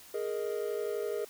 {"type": "chord", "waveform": "triangle", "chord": "Ab suspended second", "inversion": "none", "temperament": "just", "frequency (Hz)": [415.3, 467.2, 623], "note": ["Ab4", "Bb4", "Eb5"], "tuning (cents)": [0, 4, 2], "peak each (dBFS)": [-32, -34, -38], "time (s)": [0.14, 1.25], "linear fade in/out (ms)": 5, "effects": ["white hiss -53 dBFS RMS until 1.29 s"]}